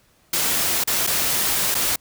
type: noise with dropouts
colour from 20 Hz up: white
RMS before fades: -21 dBFS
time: 0.33-1.96 s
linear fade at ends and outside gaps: 5 ms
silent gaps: 0.839-0.874 / 1.067-1.072 / 1.745-1.75 s
effects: pink hiss -59 dBFS RMS until 2 s